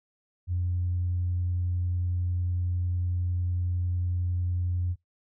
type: tone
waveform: sine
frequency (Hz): 88.9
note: F2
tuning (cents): +31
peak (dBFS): -24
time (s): 0.47-4.96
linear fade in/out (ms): 50
effects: noise-tail reverb RT60 0.2 s tail -25 dB re dry + tanh soft clip ceiling -20 dBFS